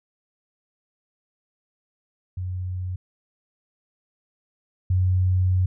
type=tone pair in turn; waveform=sine; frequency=91.5 / 92.08 Hz; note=F#2 / F#2; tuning=-19 / -8 cents; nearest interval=unison; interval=11 cents; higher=second; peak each=-26 / -17 dBFS; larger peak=second; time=2.37-2.96 / 4.9-5.66 s; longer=second; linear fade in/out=5 ms; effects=none